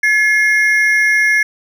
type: ring-modulated tone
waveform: triangle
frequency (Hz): 1925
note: B6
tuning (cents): -45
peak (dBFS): -5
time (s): 0.03-1.43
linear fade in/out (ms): 5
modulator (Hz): 217
effects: none